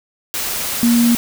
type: tone in noise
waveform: sine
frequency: 236 Hz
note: A#3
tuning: 22 cents sharp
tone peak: -10 dBFS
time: 0.83-1.15 s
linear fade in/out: 0 ms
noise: white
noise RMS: -22 dBFS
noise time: 0.34-1.17 s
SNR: +9 dB
effects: none